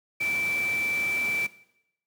sine tone in noise, 2329 Hz, D7, 15 cents flat, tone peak -25 dBFS, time 0.2-1.47 s, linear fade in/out 10 ms, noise pink, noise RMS -38 dBFS, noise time 0.2-1.47 s, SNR +10 dB, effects noise-tail reverb RT60 0.8 s tail -17 dB re dry + high-pass 150 Hz 12 dB/octave

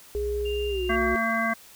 sine tone with vibrato, 62.6 Hz, B1, 24 cents sharp, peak -31 dBFS, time 0.15-1.15 s, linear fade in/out 0 ms, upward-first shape sine, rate 16 Hz, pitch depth 20 cents each way
sine tone with pitch glide, 413.9 to 364.5 Hz, G#4 to F#4, -6 to -26 cents, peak -26 dBFS, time 0.15-1.16 s, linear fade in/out 0 ms, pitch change -220 cents, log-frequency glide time 0.69-0.83 s
sine tone, 2794 Hz, F7, in tune, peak -35 dBFS, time 0.45-0.96 s, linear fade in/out 10 ms
harmonic tone, 226.6 Hz, A#3, 49 cents flat, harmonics 1 / 3 / 5 / 7 / 9, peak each -29 / -29 / -29 / -29 / -29 dBFS, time 0.89-1.54 s, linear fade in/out 10 ms
effects white hiss -50 dBFS RMS until 1.75 s

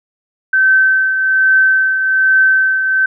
sine tone with tremolo, 1541 Hz, G6, 30 cents flat, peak -6 dBFS, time 0.53-3.06 s, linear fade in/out 5 ms, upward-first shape triangle, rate 1.2 Hz, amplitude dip 55%, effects none

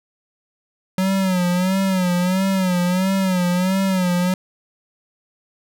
square tone with vibrato, 185 Hz, F#3, in tune, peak -17 dBFS, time 0.98-4.34 s, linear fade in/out 2 ms, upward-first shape sine, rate 1.5 Hz, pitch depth 80 cents each way, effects none

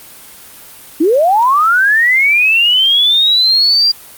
sine linear sweep, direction up, 287.6 to 4803 Hz, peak -7 dBFS, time 1-3.92 s, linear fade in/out 10 ms, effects white hiss -36 dBFS RMS until 4.17 s + Opus 32 kbps

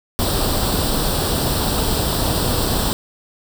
pink noise with comb filter, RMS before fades -19 dBFS, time 0.19-2.93 s, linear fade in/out 0 ms, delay 0.23 ms, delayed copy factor +0.7, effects none

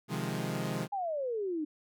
sawtooth chord, F minor seventh, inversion second, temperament equal, 130.81 / 155.56 / 174.61 / 207.7 Hz, C3 / Eb3 / F3 / Ab3, 0 / 0 / 0 / 0 cents, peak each -34 dBFS, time 0.08-0.88 s, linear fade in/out 50 ms
sine exponential sweep, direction down, 830.6 to 293.7 Hz, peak -31 dBFS, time 0.92-1.65 s, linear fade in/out 10 ms
effects none

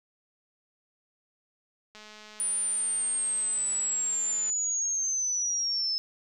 click train, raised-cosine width 0.2 ms, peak -31 dBFS, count 544, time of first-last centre 1.95-4.499 s, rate 213 Hz
sine linear sweep, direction down, 9460 to 5200 Hz, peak -26 dBFS, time 2.4-5.98 s, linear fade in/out 0 ms
effects none

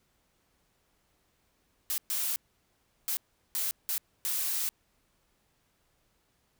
blue noise bursts at uneven times, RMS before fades -31 dBFS, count 6, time 1.9-1.98 / 2.1-2.36 / 3.08-3.17 / 3.55-3.71 / 3.89-3.98 / 4.25-4.69 s, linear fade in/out 0 ms, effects pink hiss -72 dBFS RMS until 6.59 s

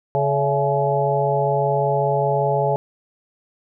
harmonic tone with a mistuned harmonic, 141.5 Hz, C#3, 36 cents sharp, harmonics 1 / 3 / 4 / 5 / 6, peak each -23 / -23 / -23 / -23 / -23 dBFS, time 0.15-2.76 s, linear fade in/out 0 ms, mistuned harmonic 5, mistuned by -91 cents, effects none

